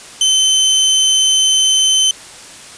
25% pulse tone, 3071 Hz, G7, 36 cents flat, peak -6 dBFS, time 0.21-2.11 s, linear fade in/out 2 ms, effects white hiss -35 dBFS RMS until 2.77 s + resampled to 22050 Hz

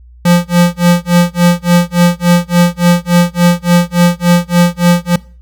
square tone with tremolo, 174.61 Hz, F3, in tune, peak -4 dBFS, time 0.25-5.16 s, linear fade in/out 5 ms, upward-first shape sine, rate 3.5 Hz, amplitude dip 100%, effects noise-tail reverb RT60 0.4 s tail -22 dB re dry + added 60 Hz sine -35 dBFS peak until 5.41 s

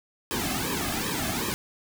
pink noise with flanger, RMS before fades -29 dBFS, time 0.31-1.54 s, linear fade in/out 0 ms, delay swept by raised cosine 1.4 to 2.14 ms, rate 2.6 Hz, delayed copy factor -0.9, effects none

